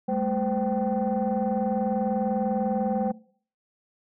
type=tone cluster; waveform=sine; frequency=199.8 / 219.9 / 514 / 774 Hz; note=G3 / A3 / C5 / G5; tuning=+33 / -1 / -31 / -22 cents; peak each=-28 dBFS; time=0.08-3.12 s; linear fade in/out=10 ms; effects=noise-tail reverb RT60 0.5 s tail -20 dB re dry + tanh soft clip ceiling -17 dBFS